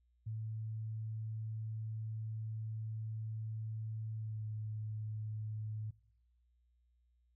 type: tone with pitch glide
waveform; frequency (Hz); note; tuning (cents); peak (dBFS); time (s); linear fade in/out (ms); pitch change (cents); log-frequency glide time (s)
sine; 110 to 107.99; A2 to A2; 0 to -32; -38; 0.26-5.91; 10; -32; 4.16-4.46
effects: noise-tail reverb RT60 0.8 s tail -23 dB re dry + added 60 Hz sine -70 dBFS peak until 7.35 s